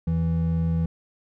triangle tone pair together, 82.41 / 164.81 Hz, E2 / E3, 0 / 0 cents, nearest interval octave, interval 1200 cents, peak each -24 / -20 dBFS, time 0.07-0.86 s, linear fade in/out 5 ms, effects none

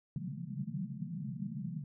pink band-pass noise, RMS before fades -40 dBFS, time 0.16-1.84 s, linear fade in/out 2 ms, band 130 to 220 Hz, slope 96 dB/octave, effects none

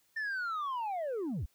sine linear sweep, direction down, 1803 to 48 Hz, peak -30 dBFS, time 0.16-1.46 s, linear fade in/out 10 ms, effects tanh soft clip ceiling -32 dBFS + white hiss -71 dBFS RMS until 1.54 s

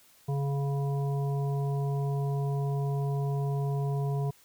harmonic tone, 140 Hz, C#3, 18 cents sharp, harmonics 1 / 3 / 5 / 7, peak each -27 / -37 / -41 / -44 dBFS, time 0.28-4.31 s, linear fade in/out 10 ms, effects white hiss -60 dBFS RMS until 4.44 s

